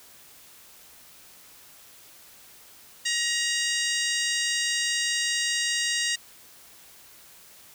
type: harmonic tone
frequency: 945 Hz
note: A#5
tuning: 23 cents sharp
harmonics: 2 / 3 / 4 / 5 / 6 / 7 / 8 / 9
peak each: -29 / -31 / -32 / -33 / -34 / -34 / -35 / -36 dBFS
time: 3.05-6.16 s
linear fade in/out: 10 ms
effects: white hiss -51 dBFS RMS until 7.74 s